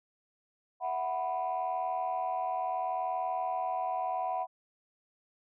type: chord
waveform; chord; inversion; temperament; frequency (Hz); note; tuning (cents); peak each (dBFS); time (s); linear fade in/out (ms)
sine; E suspended second; none; equal; 659.3 / 740 / 987.8; E5 / F#5 / B5; 0 / 0 / 0; -37 / -31 / -35; 0.8-4.47; 50
effects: tanh soft clip ceiling -24 dBFS